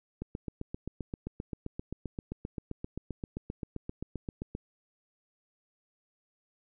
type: click train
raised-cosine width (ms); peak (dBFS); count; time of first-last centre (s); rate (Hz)
3; -23; 34; 0.22-4.551; 7.62
effects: none